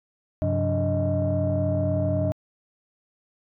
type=tone cluster; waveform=sine; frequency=95.2 / 131.3 / 178.7 / 289.7 / 624 Hz; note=F#2 / C3 / F3 / D4 / D#5; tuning=+50 / +6 / +40 / -24 / +5 cents; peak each=-24 / -28 / -29 / -29 / -25 dBFS; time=0.42-2.32 s; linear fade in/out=0 ms; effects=tanh soft clip ceiling -15 dBFS